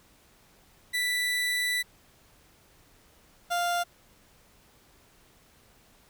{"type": "tone pair in turn", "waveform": "30% pulse", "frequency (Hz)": [1975.5, 698.4], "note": ["B6", "F5"], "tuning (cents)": [0, 0], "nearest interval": "octave + tritone", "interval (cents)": 1800, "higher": "first", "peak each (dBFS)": -23, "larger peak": "neither", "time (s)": [[0.93, 1.83], [3.5, 3.84]], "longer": "first", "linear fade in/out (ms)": 20, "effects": ["pink hiss -60 dBFS RMS until 6.09 s"]}